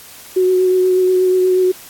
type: tone with vibrato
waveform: sine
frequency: 369.4 Hz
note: F#4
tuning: 3 cents flat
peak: -10 dBFS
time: 0.36-1.72 s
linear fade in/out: 10 ms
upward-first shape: triangle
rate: 8.3 Hz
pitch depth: 19 cents each way
effects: white hiss -38 dBFS RMS until 1.89 s + AAC 64 kbps

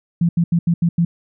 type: tone bursts at uneven times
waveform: sine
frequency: 170 Hz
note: F3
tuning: 46 cents flat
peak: -12 dBFS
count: 6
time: 0.21-0.29 / 0.37-0.44 / 0.52-0.59 / 0.67-0.74 / 0.82-0.89 / 0.98-1.05 s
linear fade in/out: 5 ms
effects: none

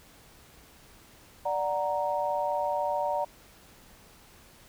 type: chord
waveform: sine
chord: D augmented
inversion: none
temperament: equal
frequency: 587.3 / 740 / 932.3 Hz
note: D5 / F#5 / A#5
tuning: 0 / 0 / 0 cents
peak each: -30 / -32 / -30 dBFS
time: 1.45-3.25 s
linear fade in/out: 10 ms
effects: pink hiss -55 dBFS RMS until 4.68 s

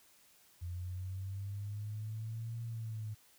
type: linear two-way sweep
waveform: sine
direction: up then down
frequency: 86.7 to 116.54 to 106.2 Hz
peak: -38 dBFS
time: 0.61-3.15 s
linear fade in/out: 20 ms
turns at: 2.62 s
effects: white hiss -65 dBFS RMS until 3.38 s

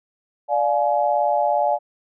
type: chord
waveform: sine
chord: D diminished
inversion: none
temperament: just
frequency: 587.3 / 704.8 / 845.8 Hz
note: D5 / F5 / Ab5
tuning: 0 / +16 / +31 cents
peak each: -21 dBFS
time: 0.48-1.79 s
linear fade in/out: 50 ms
effects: none

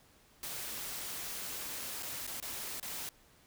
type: noise with dropouts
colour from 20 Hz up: white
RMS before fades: -41 dBFS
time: 0.43-3.09 s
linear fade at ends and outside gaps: 1 ms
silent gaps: 2.025-2.03 / 2.267-2.275 / 2.401-2.425 / 2.799-2.828 s
effects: pink hiss -64 dBFS RMS until 3.46 s

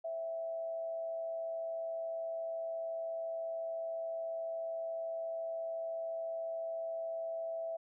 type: tone with frequency modulation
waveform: sine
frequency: 659.3 Hz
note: E5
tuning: in tune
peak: -36 dBFS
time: 0.04-7.77 s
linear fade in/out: 10 ms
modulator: 114 Hz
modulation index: 0.24
effects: none

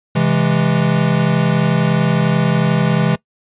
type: chord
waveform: square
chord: C augmented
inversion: none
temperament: equal with one note detuned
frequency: 133.64 / 164.81 / 207.7 Hz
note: C3 / E3 / G#3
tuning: +37 / 0 / 0 cents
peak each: -18 / -16 / -19 dBFS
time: 0.15-3.16 s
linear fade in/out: 10 ms
effects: noise-tail reverb RT60 0.1 s tail -21 dB re dry + resampled to 8000 Hz

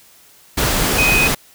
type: tone in noise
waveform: sine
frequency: 2508 Hz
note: D#7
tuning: 13 cents sharp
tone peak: -13 dBFS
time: 0.98-1.28 s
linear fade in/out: 10 ms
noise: pink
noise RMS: -17 dBFS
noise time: 0.57-1.35 s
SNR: +1 dB
effects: white hiss -48 dBFS RMS until 1.54 s

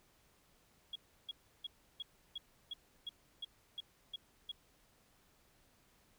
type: tone bursts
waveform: triangle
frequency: 3322 Hz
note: G#7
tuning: in tune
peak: -36 dBFS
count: 11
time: 0.93-4.516 s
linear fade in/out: 5 ms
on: 26 ms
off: 330 ms
effects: tanh soft clip ceiling -38 dBFS + pink hiss -70 dBFS RMS until 6.18 s

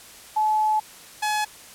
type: tone pair in turn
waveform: sine / sawtooth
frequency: 860 / 847.7 Hz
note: A5 / G#5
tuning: -40 / +35 cents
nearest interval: unison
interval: 25 cents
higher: first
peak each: -18 dBFS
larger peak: neither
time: 0.36-0.8 / 1.22-1.45 s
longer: first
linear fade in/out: 10 ms
effects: white hiss -45 dBFS RMS until 1.74 s + low-pass 12000 Hz 12 dB/octave

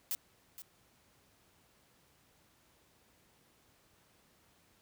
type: noise with echo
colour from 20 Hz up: blue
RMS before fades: -35 dBFS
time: 0.11-0.15 s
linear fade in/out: 0 ms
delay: 470 ms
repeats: 1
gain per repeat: -13 dB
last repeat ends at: 0.62 s
effects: pink hiss -68 dBFS RMS until 4.81 s + high-pass 60 Hz 12 dB/octave

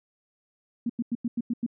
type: tone bursts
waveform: sine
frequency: 235.9 Hz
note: A#3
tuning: 21 cents sharp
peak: -24 dBFS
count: 7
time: 0.86-1.664 s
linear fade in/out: 5 ms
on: 36 ms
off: 92 ms
effects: none

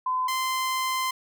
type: tone pair in turn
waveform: sine / sawtooth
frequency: 1020 / 1037.8 Hz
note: C6 / C6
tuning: -44 / -14 cents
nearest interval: unison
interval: 30 cents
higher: second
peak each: -23 / -21 dBFS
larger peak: second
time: 0.06-0.28 / 0.28-1.11 s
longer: second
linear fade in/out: 5 ms
effects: none

